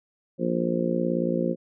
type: harmonic tone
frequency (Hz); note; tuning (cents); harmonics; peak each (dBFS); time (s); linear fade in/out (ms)
58.27; A#1; 0; 3 / 4 / 5 / 6 / 7 / 8 / 9; -28 / -28 / -34 / -29 / -37 / -34 / -29; 0.38-1.56; 50
effects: none